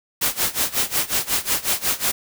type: noise with tremolo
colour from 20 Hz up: white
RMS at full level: -19 dBFS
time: 0.21-2.12 s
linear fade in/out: 10 ms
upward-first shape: sine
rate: 5.5 Hz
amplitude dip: 90%
effects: none